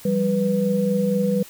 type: tone cluster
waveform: sine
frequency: 171.9 / 196.1 / 491.9 Hz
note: F3 / G3 / B4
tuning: -27 / +1 / -7 cents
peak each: -27 / -20 / -22 dBFS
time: 0.05-1.43 s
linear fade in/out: 5 ms
effects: white hiss -44 dBFS RMS until 1.49 s